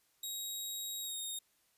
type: tone with pitch glide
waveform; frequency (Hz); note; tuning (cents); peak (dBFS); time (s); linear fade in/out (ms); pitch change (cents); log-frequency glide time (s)
15% pulse; 3800 to 3709; A#7 to A#7; +33 to -9; -32; 0.23-1.39; 5; -42; 1.01-1.19
effects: white hiss -73 dBFS RMS until 1.77 s + resampled to 32000 Hz